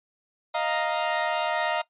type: chord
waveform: sawtooth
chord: Eb suspended second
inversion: none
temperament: equal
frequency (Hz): 622.3 / 698.5 / 932.3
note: Eb5 / F5 / Bb5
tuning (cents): 0 / 0 / 0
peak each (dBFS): -25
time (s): 0.54-1.82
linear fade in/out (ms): 10
effects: noise-tail reverb RT60 0.1 s tail -18 dB re dry + resampled to 8000 Hz